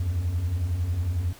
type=beating tone pair; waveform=triangle; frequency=78.9 / 89.9 Hz; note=D#2 / F#2; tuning=+25 / -49 cents; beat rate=11 Hz; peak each=-28 / -21 dBFS; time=0-1.33 s; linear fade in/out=5 ms; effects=tanh soft clip ceiling -19 dBFS + pink hiss -49 dBFS RMS until 1.39 s